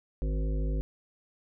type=harmonic tone with a mistuned harmonic; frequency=52.5 Hz; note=G#1; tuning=19 cents sharp; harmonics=1 / 3 / 5 / 7 / 9 / 10; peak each=-27 / -37 / -41 / -44 / -46 / -47 dBFS; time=0.22-0.81 s; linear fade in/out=0 ms; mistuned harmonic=3; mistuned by=-39 cents; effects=none